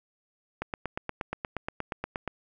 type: click train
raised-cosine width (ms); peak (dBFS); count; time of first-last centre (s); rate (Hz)
0.5; -16; 15; 0.62-2.277; 8.45
effects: none